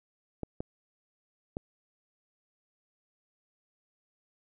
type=clicks; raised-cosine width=2 ms; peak=-21 dBFS; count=3; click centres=0.433 / 0.605 / 1.569 s; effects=none